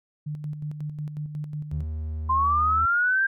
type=tone with tremolo; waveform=sine; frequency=150 Hz; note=D3; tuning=37 cents sharp; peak=-28 dBFS; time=0.26-1.84 s; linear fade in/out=10 ms; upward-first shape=square; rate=5.5 Hz; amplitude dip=50%
type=tone with pitch glide; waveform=triangle; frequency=77.78 to 78.28 Hz; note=D#2 to D#2; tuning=0 to +11 cents; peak=-26 dBFS; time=1.72-2.86 s; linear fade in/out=5 ms; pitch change=+11 cents; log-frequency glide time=2.46-2.53 s
type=linear sweep; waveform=sine; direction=up; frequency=1033 to 1600 Hz; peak=-19 dBFS; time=2.29-3.27 s; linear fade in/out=10 ms
effects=none